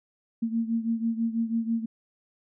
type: beating tone pair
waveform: sine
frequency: 226.9 / 233 Hz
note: A#3 / A#3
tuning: -47 / -1 cents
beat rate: 6.1 Hz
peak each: -26 / -30 dBFS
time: 0.42-1.86 s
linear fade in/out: 10 ms
effects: none